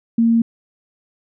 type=tone; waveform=sine; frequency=230 Hz; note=A#3; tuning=23 cents flat; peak=-11 dBFS; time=0.18-0.42 s; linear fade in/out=5 ms; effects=none